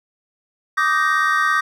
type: chord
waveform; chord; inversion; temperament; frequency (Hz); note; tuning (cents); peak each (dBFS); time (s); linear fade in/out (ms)
triangle; Eb major seventh; third; just; 1166.7 / 1244.5 / 1555.6 / 1866.8; D6 / Eb6 / G6 / Bb6; -12 / 0 / -14 / +2; -19; 0.77-1.61; 10
effects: none